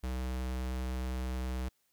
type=tone; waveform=square; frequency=63.6 Hz; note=C2; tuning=48 cents flat; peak=-34 dBFS; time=0.03-1.69 s; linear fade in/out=10 ms; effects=white hiss -75 dBFS RMS until 1.92 s